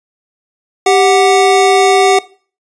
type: tone pair together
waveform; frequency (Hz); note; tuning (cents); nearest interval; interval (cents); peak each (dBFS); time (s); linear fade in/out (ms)
square; 392 / 740; G4 / F#5; 0 / 0; major seventh; 1100; -10; 0.86-2.19; 5
effects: noise-tail reverb RT60 0.4 s tail -19 dB re dry + resampled to 22050 Hz